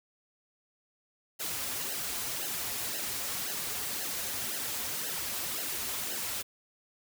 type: noise with flanger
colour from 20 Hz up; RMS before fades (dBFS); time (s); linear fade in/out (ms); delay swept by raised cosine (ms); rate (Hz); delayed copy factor
white; -35; 1.39-6.43; 20; 0.84 to 6.44; 1.9; -0.8
effects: none